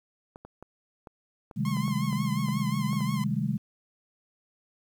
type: clicks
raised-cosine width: 1 ms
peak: -30 dBFS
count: 11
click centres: 0.359 / 0.45 / 0.626 / 1.072 / 1.512 / 1.769 / 1.88 / 2.129 / 2.486 / 2.931 / 3.007 s
type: chord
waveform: sine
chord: Ab major seventh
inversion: first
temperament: equal with one note detuned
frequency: 130.81 / 155.56 / 196 / 213 Hz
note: C3 / Eb3 / G3 / Ab3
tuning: 0 / 0 / 0 / +44 cents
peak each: -31 dBFS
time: 1.56-3.58 s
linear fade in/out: 20 ms
type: tone with vibrato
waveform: sawtooth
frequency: 1054 Hz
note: C6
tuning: 12 cents sharp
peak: -32 dBFS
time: 1.65-3.24 s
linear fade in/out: 2 ms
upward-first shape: triangle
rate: 5.6 Hz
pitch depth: 86 cents each way
effects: 10-bit